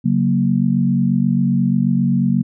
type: chord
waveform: sine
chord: F# major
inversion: second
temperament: equal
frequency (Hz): 138.59 / 185 / 233.1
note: C#3 / F#3 / A#3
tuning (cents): 0 / 0 / 0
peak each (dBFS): -19 / -17 / -17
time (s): 0.04-2.43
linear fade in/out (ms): 20
effects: none